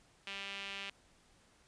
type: tone with band-pass filter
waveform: sawtooth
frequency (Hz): 197.5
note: G3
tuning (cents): +13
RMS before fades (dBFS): -44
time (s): 0.27-0.9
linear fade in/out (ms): 2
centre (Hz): 2800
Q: 2.9
effects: pink hiss -67 dBFS RMS until 1.67 s + resampled to 22050 Hz